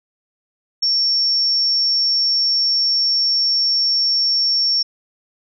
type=tone; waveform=sine; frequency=5470 Hz; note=F8; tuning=37 cents flat; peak=-14 dBFS; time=0.82-4.83 s; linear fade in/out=10 ms; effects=none